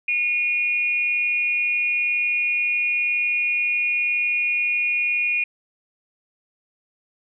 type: tone with amplitude modulation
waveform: sine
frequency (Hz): 2447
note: D#7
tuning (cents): -29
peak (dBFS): -16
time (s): 0.08-5.44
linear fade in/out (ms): 5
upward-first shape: sine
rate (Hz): 292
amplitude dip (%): 60
effects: none